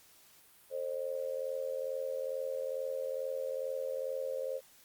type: tone with amplitude modulation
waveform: sine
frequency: 529 Hz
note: C5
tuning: 19 cents sharp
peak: -30 dBFS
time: 0.7-4.61 s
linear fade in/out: 50 ms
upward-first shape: sine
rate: 82.3 Hz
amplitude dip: 85%
effects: white hiss -61 dBFS RMS until 4.84 s + Opus 48 kbps